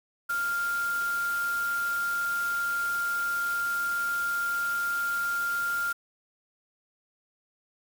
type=tone in noise; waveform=sine; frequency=1396.9 Hz; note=F6; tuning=in tune; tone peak=-26 dBFS; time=0.29-5.93 s; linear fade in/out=10 ms; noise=white; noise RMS=-41 dBFS; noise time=0.29-5.93 s; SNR=+12 dB; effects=none